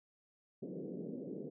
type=band-pass noise; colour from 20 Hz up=white; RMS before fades=-44 dBFS; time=0.62-1.5 s; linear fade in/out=10 ms; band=150 to 490 Hz; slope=48 dB/octave; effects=none